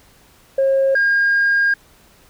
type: tone pair in turn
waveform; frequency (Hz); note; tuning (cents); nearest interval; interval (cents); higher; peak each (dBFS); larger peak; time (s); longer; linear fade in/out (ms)
sine; 540 / 1618.2; C#5 / G#6; -45 / -45; octave + perfect fifth; 1900; second; -11; neither; 0.58-0.95 / 0.95-1.74; second; 5
effects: tanh soft clip ceiling -10 dBFS + pink hiss -51 dBFS RMS until 2.29 s